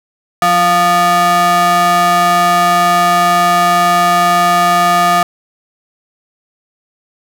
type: ring-modulated tone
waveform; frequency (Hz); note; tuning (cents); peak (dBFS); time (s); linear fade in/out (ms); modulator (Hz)
square; 262.5; C4; +6; -6; 0.42-5.23; 2; 964
effects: none